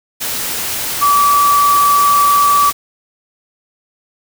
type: tone in noise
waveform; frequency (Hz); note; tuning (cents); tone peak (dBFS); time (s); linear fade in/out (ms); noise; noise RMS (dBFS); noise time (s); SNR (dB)
sine; 1152; D6; -34; -8; 1.01-2.71; 20; white; -20; 0.2-2.73; +9
effects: none